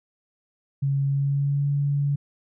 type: tone with pitch glide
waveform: sine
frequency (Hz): 138.59 to 142.4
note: C#3 to C#3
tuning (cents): 0 to +47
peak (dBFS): -20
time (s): 0.82-2.16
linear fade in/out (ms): 10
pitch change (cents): +47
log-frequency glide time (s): 1.05-1.68
effects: none